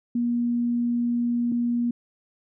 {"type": "tone pair in turn", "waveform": "sine", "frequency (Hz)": [238.8, 238.8], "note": ["A#3", "A#3"], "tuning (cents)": [42, 42], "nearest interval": "unison", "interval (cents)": 0, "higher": "neither", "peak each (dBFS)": -21, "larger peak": "neither", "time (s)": [[0.15, 1.52], [1.52, 1.91]], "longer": "first", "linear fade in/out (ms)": 5, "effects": []}